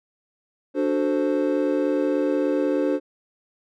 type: chord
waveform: triangle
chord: D dominant seventh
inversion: none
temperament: equal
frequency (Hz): 293.7 / 370 / 440 / 523.3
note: D4 / F#4 / A4 / C5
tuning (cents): 0 / 0 / 0 / 0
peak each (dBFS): -21 / -25 / -26 / -23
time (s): 0.74-3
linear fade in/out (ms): 50
effects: none

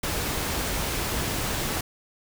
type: noise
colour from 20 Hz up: pink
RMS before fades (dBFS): -28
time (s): 0.03-1.81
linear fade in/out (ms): 5
effects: none

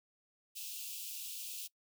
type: high-pass noise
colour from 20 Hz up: white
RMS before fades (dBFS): -44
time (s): 0.55-1.68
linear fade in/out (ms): 20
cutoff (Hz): 2500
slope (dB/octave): 96
effects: noise-tail reverb RT60 0.1 s tail -21 dB re dry

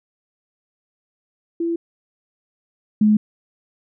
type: tone pair in turn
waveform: sine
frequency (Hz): 336.2 / 212.4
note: E4 / G#3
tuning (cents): +34 / +39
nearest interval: minor sixth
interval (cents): 795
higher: first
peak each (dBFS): -19 / -11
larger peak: second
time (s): 1.6-1.76 / 3.01-3.17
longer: neither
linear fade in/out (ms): 5
effects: none

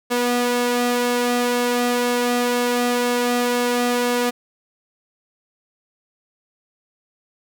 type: tone with flanger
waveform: sawtooth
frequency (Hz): 243.6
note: B3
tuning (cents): -24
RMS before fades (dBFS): -20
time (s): 0.1-4.31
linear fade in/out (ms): 20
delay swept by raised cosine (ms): 1.8 to 2.56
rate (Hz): 2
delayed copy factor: +0.5
effects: none

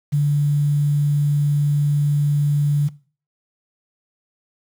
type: tone with quantisation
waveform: sine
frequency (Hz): 145.6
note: D3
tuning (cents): -15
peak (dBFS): -14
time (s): 0.12-2.89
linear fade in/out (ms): 20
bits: 7
effects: noise-tail reverb RT60 0.4 s tail -19 dB re dry

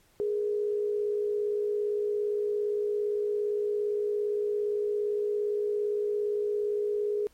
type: tone pair together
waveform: sine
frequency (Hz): 415.3 / 472.8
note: G#4 / A#4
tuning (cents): 0 / +24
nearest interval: major second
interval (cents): 224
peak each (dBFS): -26 / -36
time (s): 0.2-7.27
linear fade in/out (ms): 0
effects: pink hiss -64 dBFS RMS until 7.33 s + MP3 64 kbps

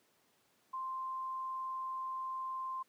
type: tone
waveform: sine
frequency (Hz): 1046.5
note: C6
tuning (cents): 0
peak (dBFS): -37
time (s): 0.73-2.83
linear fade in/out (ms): 10
effects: pink hiss -72 dBFS RMS until 2.88 s + high-pass 200 Hz 12 dB/octave

